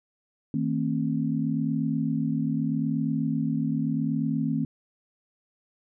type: tone cluster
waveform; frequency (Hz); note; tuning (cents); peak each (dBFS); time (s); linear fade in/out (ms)
sine; 158.6 / 226.5 / 267.3; D#3 / A#3 / C4; +33 / -50 / +37; -28; 0.54-4.65; 2
effects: none